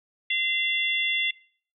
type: harmonic tone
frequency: 688 Hz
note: F5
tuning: 26 cents flat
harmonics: 3 / 4 / 5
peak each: -26 / -27 / -28 dBFS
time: 0.3-1.31 s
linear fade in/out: 5 ms
effects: noise-tail reverb RT60 0.5 s tail -22 dB re dry